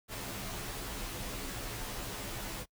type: noise with comb filter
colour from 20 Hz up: pink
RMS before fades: -40 dBFS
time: 0.08-2.66 s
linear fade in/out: 50 ms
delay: 13 ms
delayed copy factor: -0.85
effects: noise-tail reverb RT60 0.1 s tail -24 dB re dry